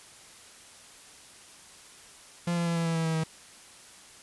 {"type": "tone with pitch steps", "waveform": "45% pulse", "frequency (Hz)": [172.6, 170.72, 168.85, 167.01, 165.19, 163.38, 161.6, 159.84], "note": ["F3", "F3", "E3", "E3", "E3", "E3", "E3", "D#3"], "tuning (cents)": [-20, -39, 42, 23, 4, -15, -34, 47], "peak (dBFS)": -26, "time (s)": [2.47, 3.238], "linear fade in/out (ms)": 5, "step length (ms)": 96, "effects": ["white hiss -51 dBFS RMS until 4.22 s", "resampled to 24000 Hz"]}